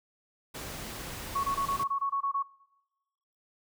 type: noise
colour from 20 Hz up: pink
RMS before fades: -40 dBFS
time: 0.54-1.84 s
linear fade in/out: 10 ms
type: tone bursts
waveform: sine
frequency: 1108.7 Hz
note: C#6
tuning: in tune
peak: -26 dBFS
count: 10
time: 1.35-2.428 s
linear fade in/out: 10 ms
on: 88 ms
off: 22 ms
effects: noise-tail reverb RT60 1.0 s tail -21 dB re dry